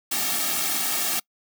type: noise with comb filter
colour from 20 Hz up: white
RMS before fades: -25 dBFS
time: 0.11-1.2 s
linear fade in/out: 10 ms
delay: 2 ms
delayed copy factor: -0.9
effects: noise-tail reverb RT60 0.1 s tail -26 dB re dry + high-pass 200 Hz 12 dB/octave